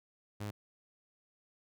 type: tone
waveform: sawtooth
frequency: 103.83 Hz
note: G#2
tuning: in tune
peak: -34 dBFS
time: 0.4-0.51 s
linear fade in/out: 10 ms
effects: none